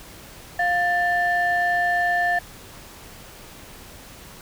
sine tone pair together, 702.4 / 1770 Hz, F5 / A6, +10 / +10 cents, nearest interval octave + major third, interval 1600 cents, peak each -20 dBFS, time 0.59-2.39 s, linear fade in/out 5 ms, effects tanh soft clip ceiling -13 dBFS + pink hiss -43 dBFS RMS until 4.41 s

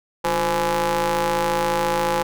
sawtooth ring-modulated tone, 163.2 Hz, E3, 17 cents flat, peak -12 dBFS, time 0.24-2.23 s, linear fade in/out 10 ms, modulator 680 Hz, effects none

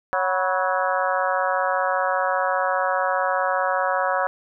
harmonic tone with a mistuned harmonic, 185 Hz, F#3, in tune, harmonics 3 / 4 / 5 / 6 / 7 / 8 / 9, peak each -25 / -26 / -27 / -28 / -28 / -29 / -30 dBFS, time 0.13-4.27 s, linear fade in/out 0 ms, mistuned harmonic 5, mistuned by +83 cents, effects none

